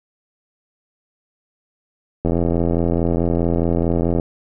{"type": "click train", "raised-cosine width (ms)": 2, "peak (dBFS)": -6, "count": 166, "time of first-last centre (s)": [2.25, 4.198], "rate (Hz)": 84.7, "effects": []}